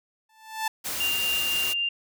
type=tone with exponential growth; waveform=sawtooth; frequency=880 Hz; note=A5; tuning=in tune; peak=-19 dBFS; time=0.29-0.68 s; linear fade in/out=5 ms; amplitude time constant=83 ms
type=noise; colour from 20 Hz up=white; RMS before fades=-31 dBFS; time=0.84-1.74 s; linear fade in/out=20 ms
type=tone with tremolo; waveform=sine; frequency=2794 Hz; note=F7; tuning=in tune; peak=-23 dBFS; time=1-1.89 s; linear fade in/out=5 ms; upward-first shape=triangle; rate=3.9 Hz; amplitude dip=25%
effects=none